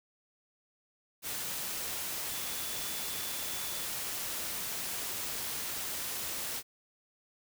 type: tone in noise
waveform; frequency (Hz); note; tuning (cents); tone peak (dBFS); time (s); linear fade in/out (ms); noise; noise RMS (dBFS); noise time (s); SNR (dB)
sine; 3467; A7; -26; -47; 2.3-3.88; 50; white; -37; 1.22-6.63; -13
effects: none